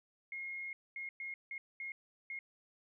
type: tone bursts at uneven times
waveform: sine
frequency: 2149 Hz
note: C7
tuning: 46 cents sharp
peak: -40 dBFS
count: 6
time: 0.32-0.73 / 0.96-1.09 / 1.2-1.34 / 1.51-1.58 / 1.8-1.92 / 2.3-2.39 s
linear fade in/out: 2 ms
effects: none